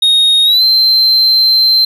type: tone with pitch glide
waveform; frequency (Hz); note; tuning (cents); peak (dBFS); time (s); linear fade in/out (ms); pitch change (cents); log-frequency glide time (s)
triangle; 3729 to 4114; A#7 to C8; 0 to -30; -5; 0.02-1.85; 5; +170; 0.44-0.63
effects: none